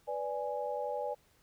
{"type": "chord", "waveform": "sine", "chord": "G# diminished", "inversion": "first", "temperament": "equal with one note detuned", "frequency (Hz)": [493.9, 585.3, 830.6], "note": ["B4", "D5", "G#5"], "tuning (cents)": [0, -6, 0], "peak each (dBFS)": [-38, -37, -38], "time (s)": [0.07, 1.15], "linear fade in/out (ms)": 20, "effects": ["pink hiss -68 dBFS RMS until 1.42 s"]}